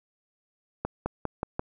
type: accelerating click train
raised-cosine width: 1 ms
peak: -14 dBFS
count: 5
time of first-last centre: 0.85-1.594 s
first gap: 210 ms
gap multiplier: 0.92
effects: none